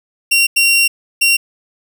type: tone bursts at uneven times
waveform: sawtooth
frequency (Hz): 2750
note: F7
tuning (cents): -27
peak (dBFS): -6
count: 3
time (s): 0.31-0.47 / 0.56-0.88 / 1.21-1.37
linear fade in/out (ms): 10
effects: none